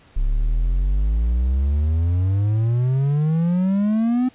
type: exponential sweep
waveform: triangle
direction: up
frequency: 33.07 to 257.8 Hz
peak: -14 dBFS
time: 0.16-4.29 s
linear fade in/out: 10 ms
effects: pink hiss -52 dBFS RMS until 4.34 s + resampled to 8000 Hz